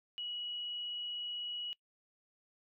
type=tone; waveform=sine; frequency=2919 Hz; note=F#7; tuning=24 cents flat; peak=-38 dBFS; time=0.18-1.73 s; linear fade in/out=0 ms; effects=noise-tail reverb RT60 0.1 s tail -23 dB re dry